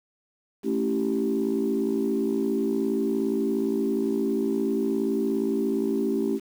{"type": "chord", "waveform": "sine", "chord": "A dominant seventh", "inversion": "none", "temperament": "equal with one note detuned", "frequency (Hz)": [220, 277.2, 329.6, 389.1], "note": ["A3", "C#4", "E4", "G4"], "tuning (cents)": [0, 0, 0, -13], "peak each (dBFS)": [-27, -27, -30, -26], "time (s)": [0.63, 6.4], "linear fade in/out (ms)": 50, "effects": ["tanh soft clip ceiling -15 dBFS", "8-bit"]}